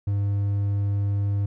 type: tone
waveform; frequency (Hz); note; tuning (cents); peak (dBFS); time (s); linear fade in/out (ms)
triangle; 100.7; G2; +47; -19; 0.07-1.46; 5
effects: none